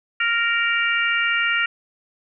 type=harmonic tone; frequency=465.6 Hz; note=A#4; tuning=2 cents flat; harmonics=3 / 4 / 5 / 6; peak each=-22 / -23 / -24 / -25 dBFS; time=0.2-1.66 s; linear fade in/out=5 ms; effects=none